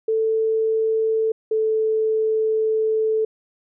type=tone pair in turn; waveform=sine; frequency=442.7 / 438.4 Hz; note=A4 / A4; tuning=+11 / -6 cents; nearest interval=unison; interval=17 cents; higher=first; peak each=-17 dBFS; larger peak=neither; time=0.08-1.32 / 1.51-3.25 s; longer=second; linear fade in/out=5 ms; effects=none